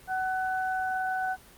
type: tone pair together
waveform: sine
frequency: 750 / 1500 Hz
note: F#5 / F#6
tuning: +23 / +23 cents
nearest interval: octave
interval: 1200 cents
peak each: -28 / -32 dBFS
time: 0.07-1.37 s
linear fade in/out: 50 ms
effects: pink hiss -53 dBFS RMS until 1.57 s + Opus 24 kbps